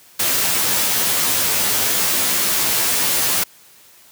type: noise with comb filter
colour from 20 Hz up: white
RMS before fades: -18 dBFS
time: 0.19-3.44 s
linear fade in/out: 10 ms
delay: 13 ms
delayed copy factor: -0.85
effects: white hiss -48 dBFS RMS until 4.11 s + high-pass 80 Hz 12 dB/octave